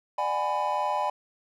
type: chord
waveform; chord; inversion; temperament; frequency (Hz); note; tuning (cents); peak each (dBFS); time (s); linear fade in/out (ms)
triangle; G# half-diminished seventh; second; just; 598 / 747.5 / 830.6 / 996.7; D5 / F#5 / G#5 / B5; +31 / +17 / 0 / +16; -30 / -32 / -27 / -27; 0.18-1.1; 5
effects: none